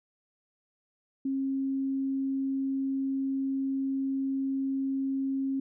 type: tone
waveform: sine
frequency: 270 Hz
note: C#4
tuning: 45 cents flat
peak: -27 dBFS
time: 1.25-5.6 s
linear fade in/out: 5 ms
effects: none